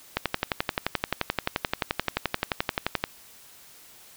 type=click train; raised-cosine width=0.3 ms; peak=-7 dBFS; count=34; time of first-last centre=0.17-3.04 s; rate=11.5 Hz; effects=white hiss -51 dBFS RMS until 4.16 s